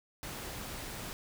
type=noise; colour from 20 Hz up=pink; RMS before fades=-42 dBFS; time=0.23-1.13 s; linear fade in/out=0 ms; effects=none